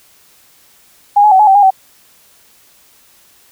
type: tone with pitch steps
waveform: sine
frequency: 818 / 844 / 758 / 847 / 773 / 816 / 765 Hz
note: G#5 / G#5 / F#5 / G#5 / G5 / G#5 / G5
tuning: -26 / +28 / +42 / +34 / -24 / -31 / -42 cents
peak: -4 dBFS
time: 1.16-1.706 s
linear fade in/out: 10 ms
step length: 78 ms
effects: white hiss -48 dBFS RMS until 3.51 s